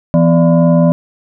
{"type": "tone with frequency modulation", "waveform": "sine", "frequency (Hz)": 168.2, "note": "E3", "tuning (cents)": 35, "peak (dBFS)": -6, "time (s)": [0.14, 0.92], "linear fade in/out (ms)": 0, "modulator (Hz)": 420, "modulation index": 1, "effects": []}